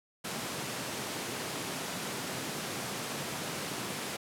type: high-pass noise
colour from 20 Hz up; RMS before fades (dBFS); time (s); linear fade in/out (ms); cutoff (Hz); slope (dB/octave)
pink; -37; 0.24-4.17; 10; 130; 24
effects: low-pass 12000 Hz 12 dB/octave